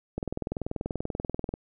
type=click train; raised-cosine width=2 ms; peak=-17 dBFS; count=29; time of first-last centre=0.18-1.539 s; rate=20.6 Hz; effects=none